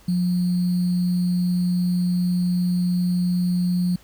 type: tone with sample-and-hold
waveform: sine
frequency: 178.7 Hz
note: F3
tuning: 40 cents sharp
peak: -18 dBFS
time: 0.08-3.96 s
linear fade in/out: 5 ms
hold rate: 4410 Hz
effects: added 50 Hz sine -52 dBFS peak until 4.03 s + pink hiss -53 dBFS RMS until 4.03 s